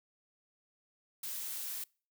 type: noise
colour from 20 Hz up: blue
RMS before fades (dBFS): -40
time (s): 1.23-1.84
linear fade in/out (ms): 5
effects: noise-tail reverb RT60 0.4 s tail -26 dB re dry